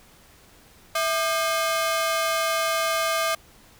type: ring-modulated tone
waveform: sawtooth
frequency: 932.3 Hz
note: A#5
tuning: in tune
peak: -15 dBFS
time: 0.95-3.35 s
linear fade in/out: 5 ms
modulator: 276 Hz
effects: pink hiss -53 dBFS RMS until 3.79 s